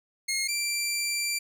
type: tone pair in turn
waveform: 15% pulse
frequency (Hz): 2151 / 2354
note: C7 / D7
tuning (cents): +47 / +3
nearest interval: major second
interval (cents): 156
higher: second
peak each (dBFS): -20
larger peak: neither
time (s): 0.28-0.48 / 0.48-1.39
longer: second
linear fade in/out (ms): 10
effects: none